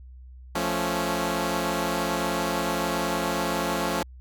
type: chord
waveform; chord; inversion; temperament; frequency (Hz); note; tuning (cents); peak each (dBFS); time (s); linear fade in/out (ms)
10% pulse; F augmented; none; equal; 174.61 / 220 / 277.2; F3 / A3 / C#4; 0 / 0 / 0; -20 / -22 / -21; 0.55-4.03; 5
effects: added 63 Hz sine -42 dBFS peak until 4.2 s